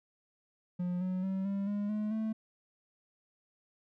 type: tone with pitch steps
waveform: triangle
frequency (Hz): 178.3 / 184.59 / 191.1 / 197.84 / 204.8 / 212 / 219.5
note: F3 / F#3 / G3 / G3 / G#3 / G#3 / A3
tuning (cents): +36 / -4 / -44 / +16 / -24 / +36 / -4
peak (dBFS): -29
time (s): 0.79-2.33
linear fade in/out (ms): 10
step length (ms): 220
effects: none